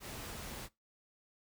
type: noise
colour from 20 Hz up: pink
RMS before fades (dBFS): -45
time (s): 0-0.69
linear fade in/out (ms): 50
effects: noise-tail reverb RT60 0.2 s tail -21 dB re dry